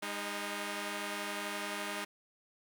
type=tone pair together; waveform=5% pulse; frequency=203.5 / 311.1 Hz; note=G#3 / D#4; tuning=-35 / 0 cents; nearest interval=perfect fifth; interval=735 cents; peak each=-28 dBFS; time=0.02-2.05 s; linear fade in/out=10 ms; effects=none